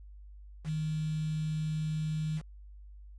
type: tone with quantisation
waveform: sine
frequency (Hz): 155.56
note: D#3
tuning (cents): 0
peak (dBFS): -30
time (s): 0.64-2.42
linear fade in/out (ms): 50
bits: 8
effects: added 50 Hz sine -47 dBFS peak until 3.18 s + resampled to 22050 Hz